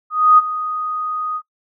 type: tone with ADSR envelope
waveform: sine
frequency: 1244.5 Hz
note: D#6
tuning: in tune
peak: -5 dBFS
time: 0.1-1.42 s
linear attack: 280 ms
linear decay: 26 ms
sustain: -15 dB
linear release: 60 ms
effects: noise-tail reverb RT60 0.1 s tail -22 dB re dry